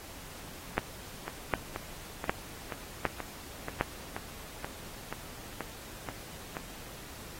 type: two click trains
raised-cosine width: 0.5 ms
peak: -20 / -11 dBFS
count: 12 / 5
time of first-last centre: 1.28-6.568 / 0.78-3.81 s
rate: 2.08 / 1.32 Hz
effects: pink hiss -47 dBFS RMS until 7.39 s + AAC 48 kbps